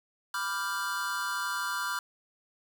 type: chord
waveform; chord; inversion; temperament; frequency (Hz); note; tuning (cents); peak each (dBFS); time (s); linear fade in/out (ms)
square; G dominant seventh; first; equal; 987.8 / 1174.7 / 1396.9 / 1568; B5 / D6 / F6 / G6; 0 / 0 / 0 / 0; -38 / -37 / -35 / -38; 0.34-1.99; 2
effects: 9-bit